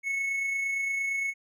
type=tone with amplitude modulation; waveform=triangle; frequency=2200 Hz; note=C#7; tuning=14 cents flat; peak=-24 dBFS; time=0.03-1.34 s; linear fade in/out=50 ms; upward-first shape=sine; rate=28.7 Hz; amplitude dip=30%; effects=none